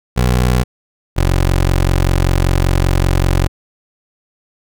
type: tone pair in turn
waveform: 20% pulse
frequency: 61.74 / 45.17 Hz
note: B1 / F#1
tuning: 0 / -41 cents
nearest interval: perfect fourth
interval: 541 cents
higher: first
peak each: -6 dBFS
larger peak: neither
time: 0.16-0.64 / 1.16-3.48 s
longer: second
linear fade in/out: 20 ms
effects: none